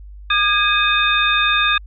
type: tone cluster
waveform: sine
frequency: 1214 / 1645 / 2519 / 3632 Hz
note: D#6 / G#6 / D#7 / A#7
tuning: -43 / -17 / +21 / -46 cents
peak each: -19 dBFS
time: 0.3-1.78 s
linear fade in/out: 5 ms
effects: added 50 Hz sine -34 dBFS peak until 1.86 s